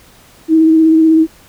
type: tone with vibrato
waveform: sine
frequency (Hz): 320.1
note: D#4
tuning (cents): +49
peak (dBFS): -5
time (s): 0.48-1.27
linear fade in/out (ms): 50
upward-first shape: sine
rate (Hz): 16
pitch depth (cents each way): 20
effects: pink hiss -44 dBFS RMS until 1.48 s